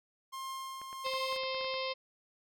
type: tone with tremolo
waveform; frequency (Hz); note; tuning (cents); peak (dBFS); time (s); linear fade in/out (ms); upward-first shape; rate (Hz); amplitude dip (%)
45% pulse; 1062; C6; +25; -38; 0.32-1.38; 20; triangle; 1.4; 45
type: clicks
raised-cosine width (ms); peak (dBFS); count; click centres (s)
0.5; -35; 11; 0.816 / 0.929 / 1.065 / 1.137 / 1.326 / 1.362 / 1.435 / 1.546 / 1.611 / 1.645 / 1.741
type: harmonic tone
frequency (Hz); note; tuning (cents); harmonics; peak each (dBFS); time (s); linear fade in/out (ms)
525; C5; +6; 1 / 2 / 4 / 5 / 6 / 7 / 8 / 9 / 10; -37 / -40 / -43 / -44 / -45 / -45 / -46 / -47 / -47; 1.04-1.94; 20
effects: none